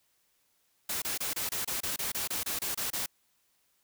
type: noise bursts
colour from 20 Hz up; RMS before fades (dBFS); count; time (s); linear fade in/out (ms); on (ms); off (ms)
white; -33; 14; 0.89-3.061; 5; 130; 27
effects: white hiss -72 dBFS RMS until 3.83 s